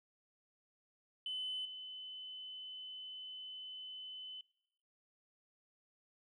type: tone with level steps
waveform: sine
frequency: 3026 Hz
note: F#7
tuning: 38 cents sharp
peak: -37 / -45 dBFS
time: 1.26-4.41 s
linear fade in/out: 2 ms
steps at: 1.65 s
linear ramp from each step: 5 ms
effects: noise-tail reverb RT60 0.8 s tail -20 dB re dry + tanh soft clip ceiling -33 dBFS